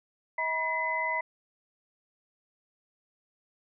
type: tone cluster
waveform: sine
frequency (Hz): 640 / 968 / 2024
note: D#5 / B5 / B6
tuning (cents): +49 / -35 / +42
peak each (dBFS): -36 / -31 / -30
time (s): 0.38-1.21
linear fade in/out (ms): 5
effects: none